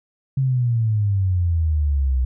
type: exponential sweep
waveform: sine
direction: down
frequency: 136.4 to 62.3 Hz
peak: -16 dBFS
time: 0.37-2.25 s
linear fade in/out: 5 ms
effects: none